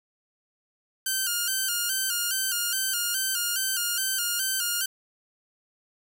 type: tone with vibrato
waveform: 5% pulse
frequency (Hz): 1480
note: F#6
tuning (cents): 0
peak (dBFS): -14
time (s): 1.06-4.86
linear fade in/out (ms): 5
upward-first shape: square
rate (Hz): 2.4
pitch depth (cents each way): 75
effects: none